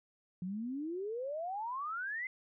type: exponential sweep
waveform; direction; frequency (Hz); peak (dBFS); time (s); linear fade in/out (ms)
sine; up; 174.61 to 2093; -36; 0.42-2.27; 2
effects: none